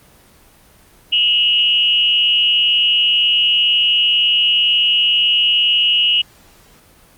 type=tone with frequency modulation; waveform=sine; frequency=2890 Hz; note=F#7; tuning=41 cents flat; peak=-11 dBFS; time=1.12-6.22 s; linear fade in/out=10 ms; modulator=229 Hz; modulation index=0.59; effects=pink hiss -48 dBFS RMS until 7.17 s + Opus 24 kbps